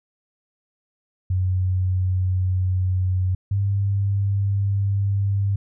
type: tone pair in turn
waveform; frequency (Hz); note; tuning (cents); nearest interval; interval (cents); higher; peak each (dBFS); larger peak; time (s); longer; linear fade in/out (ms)
sine; 92.5 / 99.44; F#2 / G2; 0 / +25; minor second; 125; second; -18; neither; 1.3-3.35 / 3.51-5.56; neither; 5
effects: none